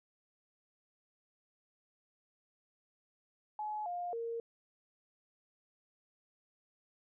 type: tone with pitch steps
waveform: sine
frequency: 849 / 706 / 462.6 Hz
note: G#5 / F5 / A#4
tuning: +38 / +19 / -13 cents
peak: -36 dBFS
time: 3.59-4.4 s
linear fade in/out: 2 ms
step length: 270 ms
effects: none